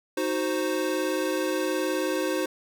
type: chord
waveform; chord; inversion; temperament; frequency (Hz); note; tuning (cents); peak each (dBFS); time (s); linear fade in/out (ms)
square; C diminished; first; equal; 311.1 / 370 / 523.3; Eb4 / Gb4 / C5; 0 / 0 / 0; -30; 0.17-2.46; 5
effects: none